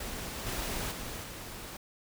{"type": "noise with level steps", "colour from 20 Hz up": "pink", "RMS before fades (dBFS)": [-39, -35, -40, -43], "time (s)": [0, 1.77], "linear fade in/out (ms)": 5, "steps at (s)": [0.46, 0.91, 1.23], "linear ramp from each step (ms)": 10, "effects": []}